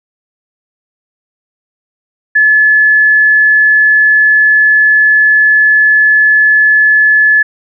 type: tone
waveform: sine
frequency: 1720 Hz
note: A6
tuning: 40 cents flat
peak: -4 dBFS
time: 2.35-7.43 s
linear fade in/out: 10 ms
effects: none